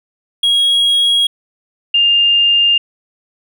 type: tone pair in turn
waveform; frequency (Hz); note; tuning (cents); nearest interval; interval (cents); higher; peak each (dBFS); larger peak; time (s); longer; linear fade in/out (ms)
triangle / sine; 3299 / 2807; G#7 / F7; -12 / +8; minor third; 280; first; -8; neither; 0.43-1.27 / 1.94-2.78; neither; 5
effects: none